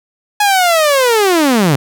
sawtooth linear sweep, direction down, 842 to 126.3 Hz, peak -5 dBFS, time 0.4-1.76 s, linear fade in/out 5 ms, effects none

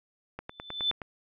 click train, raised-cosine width 0.5 ms, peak -22 dBFS, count 7, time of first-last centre 0.39-1.018 s, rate 9.56 Hz
sine tone with exponential growth, 3520 Hz, A7, in tune, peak -22 dBFS, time 0.49-0.91 s, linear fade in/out 5 ms, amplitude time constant 91 ms
effects none

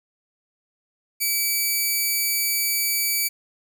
5% pulse tone, 2300 Hz, D7, 37 cents flat, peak -11 dBFS, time 1.2-3.29 s, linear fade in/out 20 ms, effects none

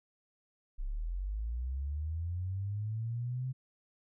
sine linear sweep, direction up, 31.18 to 131.3 Hz, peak -33 dBFS, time 0.78-3.53 s, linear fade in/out 20 ms, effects none

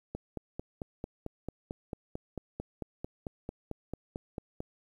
click train, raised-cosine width 2 ms, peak -23 dBFS, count 21, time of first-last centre 0.15-4.604 s, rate 4.49 Hz, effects 10-bit

